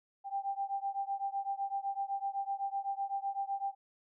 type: beating tone pair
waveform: sine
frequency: 787 / 794.9 Hz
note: G5 / G5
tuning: +7 / +24 cents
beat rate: 7.9 Hz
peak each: -36 / -37 dBFS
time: 0.24-3.75 s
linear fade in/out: 50 ms
effects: none